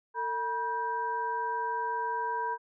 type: tone cluster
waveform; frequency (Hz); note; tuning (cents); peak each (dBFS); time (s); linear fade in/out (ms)
sine; 451.3 / 966 / 1568; A4 / B5 / G6; +44 / -39 / 0; -38 / -30 / -38; 0.14-2.58; 50
effects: none